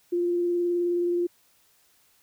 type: tone with vibrato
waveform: sine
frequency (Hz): 349.2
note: F4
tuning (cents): 0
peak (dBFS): -22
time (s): 0.12-1.27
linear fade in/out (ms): 10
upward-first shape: sine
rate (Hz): 19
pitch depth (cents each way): 14
effects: white hiss -63 dBFS RMS until 2.22 s